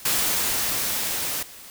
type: noise with level ramp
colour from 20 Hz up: white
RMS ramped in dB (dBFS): -22 to -28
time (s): 0.05-1.43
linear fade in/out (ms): 5
effects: white hiss -43 dBFS RMS until 1.7 s